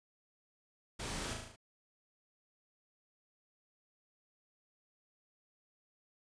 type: noise with echo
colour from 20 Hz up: pink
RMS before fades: -42 dBFS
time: 0.99-1.34 s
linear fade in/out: 10 ms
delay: 37 ms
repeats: 6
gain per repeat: -3 dB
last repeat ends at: 1.562 s
effects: resampled to 22050 Hz